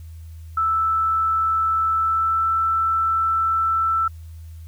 sine tone with pitch glide, 1318.5 to 1328.4 Hz, E6 to E6, 0 to +13 cents, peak -17 dBFS, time 0.57-4.08 s, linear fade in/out 5 ms, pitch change +13 cents, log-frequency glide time 1.93-2.48 s, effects added 81 Hz sine -35 dBFS peak until 4.67 s + white hiss -58 dBFS RMS until 4.67 s

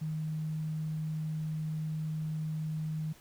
sine tone, 156.1 Hz, D#3, 6 cents sharp, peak -32 dBFS, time 0.01-3.13 s, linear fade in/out 10 ms, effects pink hiss -58 dBFS RMS until 3.2 s

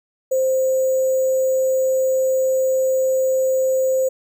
sine tone with sample-and-hold, 523.3 Hz, C5, in tune, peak -15 dBFS, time 0.31-4.09 s, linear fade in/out 10 ms, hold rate 7350 Hz, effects none

